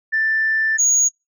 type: tone pair in turn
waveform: sine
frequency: 1770 / 6683 Hz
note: A6 / G#8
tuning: +10 / +10 cents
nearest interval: octave + major seventh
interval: 2300 cents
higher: second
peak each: -15 / -11 dBFS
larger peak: second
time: 0.12-0.78 / 0.78-1.09 s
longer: first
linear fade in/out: 20 ms
effects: noise-tail reverb RT60 0.2 s tail -25 dB re dry + tanh soft clip ceiling -10 dBFS